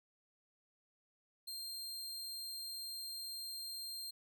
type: tone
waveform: sawtooth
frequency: 4186 Hz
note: C8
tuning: in tune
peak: -40 dBFS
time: 1.47-4.11 s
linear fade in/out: 10 ms
effects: none